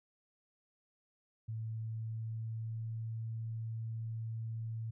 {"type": "tone with pitch glide", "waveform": "sine", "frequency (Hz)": [111.3, 112.72], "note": ["A2", "A2"], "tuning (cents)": [20, 42], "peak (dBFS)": -37, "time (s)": [1.48, 4.91], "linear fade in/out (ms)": 10, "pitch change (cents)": 22, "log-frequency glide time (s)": [1.61, 3.06], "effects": []}